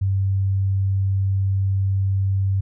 sine tone, 97 Hz, G2, 18 cents flat, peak -17 dBFS, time 0.01-2.61 s, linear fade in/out 10 ms, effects none

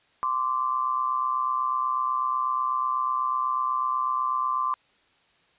sine tone pair together, 1039 / 1167.1 Hz, C6 / D6, -12 / -11 cents, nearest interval major second, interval 201 cents, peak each -26 dBFS, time 0.23-4.74 s, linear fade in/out 0 ms, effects white hiss -63 dBFS RMS until 5.58 s + resampled to 8000 Hz

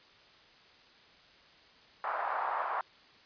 white band-pass noise, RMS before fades -34 dBFS, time 2.04-2.81 s, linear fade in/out 2 ms, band 720 to 1200 Hz, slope 24 dB/octave, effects white hiss -59 dBFS RMS until 3.25 s + resampled to 11025 Hz

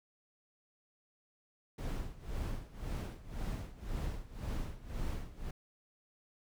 brown noise with tremolo, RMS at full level -36 dBFS, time 1.78-5.51 s, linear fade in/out 5 ms, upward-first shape sine, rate 1.9 Hz, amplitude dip 85%, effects none

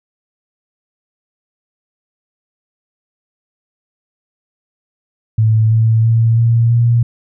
sine tone with pitch steps, 110.2 / 112.13 / 114.09 / 116.08 / 118.11 Hz, A2 / A2 / A#2 / A#2 / A#2, +3 / +33 / -37 / -7 / +23 cents, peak -8 dBFS, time 5.38-7.03 s, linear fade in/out 5 ms, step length 330 ms, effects none

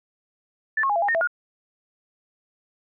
sine tone with pitch steps, 1757 / 1085 / 822 / 679 / 813 / 1837 / 662 / 1430 Hz, A6 / C#6 / G#5 / F5 / G#5 / A#6 / E5 / F6, -3 / -37 / -18 / -49 / -37 / -26 / +7 / +41 cents, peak -19 dBFS, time 0.77-1.274 s, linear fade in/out 5 ms, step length 63 ms, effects none

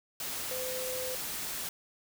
sine tone in noise, 511 Hz, C5, 41 cents flat, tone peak -36 dBFS, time 0.51-1.15 s, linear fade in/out 2 ms, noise white, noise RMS -37 dBFS, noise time 0.2-1.69 s, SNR -2 dB, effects none

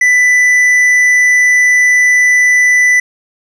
sine tone with tanh clipping, 1988 Hz, B6, 11 cents sharp, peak -7 dBFS, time 0.01-3 s, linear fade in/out 5 ms, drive 7 dB, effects none

